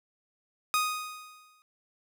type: tone with exponential decay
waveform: sawtooth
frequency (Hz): 1244.5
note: D#6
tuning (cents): 0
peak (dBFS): -19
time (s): 0.74-1.62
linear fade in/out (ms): 0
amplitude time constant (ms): 190
effects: none